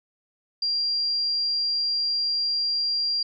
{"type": "tone", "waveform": "sine", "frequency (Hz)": 4763, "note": "D8", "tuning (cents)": 24, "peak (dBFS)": -22, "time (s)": [0.62, 3.23], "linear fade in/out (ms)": 5, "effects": []}